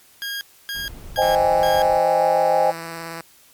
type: tone bursts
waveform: 20% pulse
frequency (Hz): 1628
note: G#6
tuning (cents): -35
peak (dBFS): -21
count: 4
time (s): 0.22-1.82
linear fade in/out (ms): 0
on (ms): 190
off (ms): 280
type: noise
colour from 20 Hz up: brown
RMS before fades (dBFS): -37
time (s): 0.74-1.99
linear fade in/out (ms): 20
type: chord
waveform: sine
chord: Ab major seventh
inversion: first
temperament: equal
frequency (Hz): 523.3 / 622.3 / 784 / 830.6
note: C5 / Eb5 / G5 / Ab5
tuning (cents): 0 / 0 / 0 / 0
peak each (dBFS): -20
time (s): 1.17-2.72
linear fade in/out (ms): 20
type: tone with vibrato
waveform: 5% pulse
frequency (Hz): 165.6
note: E3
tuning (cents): +8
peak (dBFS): -19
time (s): 1.22-3.21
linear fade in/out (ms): 0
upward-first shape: triangle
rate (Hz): 18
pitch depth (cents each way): 18
effects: white hiss -52 dBFS RMS until 3.53 s + MP3 96 kbps